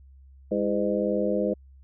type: harmonic tone with a mistuned harmonic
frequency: 102 Hz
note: G#2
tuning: 31 cents flat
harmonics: 2 / 3 / 4 / 5 / 6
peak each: -28 / -30 / -31 / -27 / -30 dBFS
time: 0.51-1.54 s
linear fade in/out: 10 ms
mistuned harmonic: 3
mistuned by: +110 cents
effects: added 67 Hz sine -48 dBFS peak until 1.83 s